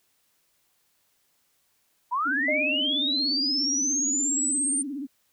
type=linear sweep; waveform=sine; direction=up; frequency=923 to 9000 Hz; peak=-23 dBFS; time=2.11-4.83 s; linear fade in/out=20 ms
type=tone with vibrato; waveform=sine; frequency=278.8 Hz; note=C#4; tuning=10 cents sharp; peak=-30 dBFS; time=2.25-5.07 s; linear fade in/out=20 ms; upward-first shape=sine; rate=17 Hz; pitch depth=130 cents each way
type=tone with exponential decay; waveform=sine; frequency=610 Hz; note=D#5; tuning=34 cents flat; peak=-24 dBFS; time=2.48-3.54 s; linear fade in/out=5 ms; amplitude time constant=230 ms
effects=white hiss -69 dBFS RMS until 5.32 s